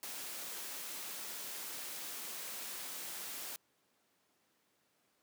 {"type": "noise", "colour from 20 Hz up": "white", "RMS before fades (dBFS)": -44, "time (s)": [0.03, 3.56], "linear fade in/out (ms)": 0, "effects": ["pink hiss -75 dBFS RMS until 5.22 s", "high-pass 200 Hz 12 dB/octave"]}